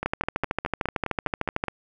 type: two click trains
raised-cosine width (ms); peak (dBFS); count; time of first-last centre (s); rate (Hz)
0.5; -13 / -9; 9 / 22; 0.03-1.683 / 0.06-1.639; 4.84 / 13.3
effects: none